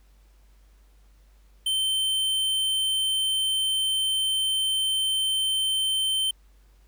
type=tone; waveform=square; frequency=3100 Hz; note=G7; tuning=20 cents flat; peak=-23 dBFS; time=1.66-6.31 s; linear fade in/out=5 ms; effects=added 49 Hz sine -53 dBFS peak until 6.87 s + pink hiss -66 dBFS RMS until 6.87 s